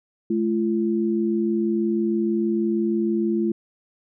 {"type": "tone pair together", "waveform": "sine", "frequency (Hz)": [215.1, 341.4], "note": ["A3", "F4"], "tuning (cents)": [-39, -39], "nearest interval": "minor sixth", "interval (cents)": 800, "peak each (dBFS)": -22, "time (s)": [0.3, 3.52], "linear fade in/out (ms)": 5, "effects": []}